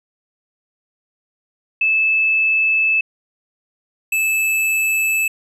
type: tone pair in turn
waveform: sine / square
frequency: 2618 / 2618 Hz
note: E7 / E7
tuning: -13 / -13 cents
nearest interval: unison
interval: 0 cents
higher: neither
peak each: -13 / -16 dBFS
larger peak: first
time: 1.81-3.01 / 4.12-5.28 s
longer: first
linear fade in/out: 5 ms
effects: resampled to 32000 Hz